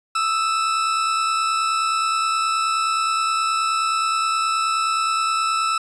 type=tone pair together; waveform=40% pulse; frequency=1251.5 / 1321 Hz; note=D#6 / E6; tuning=+10 / +3 cents; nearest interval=minor second; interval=93 cents; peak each=-29 / -18 dBFS; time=0.15-5.78 s; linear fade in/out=5 ms; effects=resampled to 22050 Hz + 9-bit